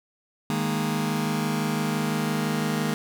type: chord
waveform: sawtooth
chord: D# suspended fourth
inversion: none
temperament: just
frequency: 155.56 / 207.4 / 233.3 Hz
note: D#3 / G#3 / A#3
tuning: 0 / -2 / +2 cents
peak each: -24 dBFS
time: 0.5-2.94 s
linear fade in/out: 0 ms
effects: none